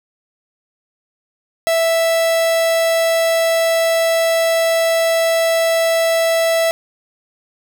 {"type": "tone", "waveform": "45% pulse", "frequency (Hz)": 659.3, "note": "E5", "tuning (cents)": 0, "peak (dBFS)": -13, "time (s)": [1.67, 6.71], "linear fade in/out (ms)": 0, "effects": []}